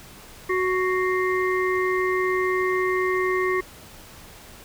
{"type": "harmonic tone with a mistuned harmonic", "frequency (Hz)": 370, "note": "F#4", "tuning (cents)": 0, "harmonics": [1, 3, 5, 6], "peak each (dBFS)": [-22, -27, -29, -30], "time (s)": [0.49, 3.61], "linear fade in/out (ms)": 10, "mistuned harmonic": 6, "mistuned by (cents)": -98, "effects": ["pink hiss -45 dBFS RMS until 4.64 s"]}